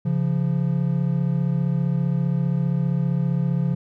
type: tone pair together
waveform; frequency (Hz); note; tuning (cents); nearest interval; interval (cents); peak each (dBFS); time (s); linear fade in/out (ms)
triangle; 137.5 / 172.69; C#3 / F3; -14 / -19; major third; 395; -20; 0.05-3.75; 10
effects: none